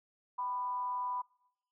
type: tone with frequency modulation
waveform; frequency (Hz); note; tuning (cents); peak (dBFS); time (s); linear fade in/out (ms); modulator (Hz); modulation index
sine; 992; B5; +7; -33; 0.38-1.22; 10; 217; 0.29
effects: noise-tail reverb RT60 0.8 s tail -25 dB re dry